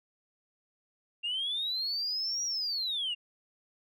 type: linear two-way sweep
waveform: sine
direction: up then down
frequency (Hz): 2756 to 5760 to 2756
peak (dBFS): -29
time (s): 1.23-3.15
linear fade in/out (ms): 20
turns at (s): 2.44
effects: tanh soft clip ceiling -26 dBFS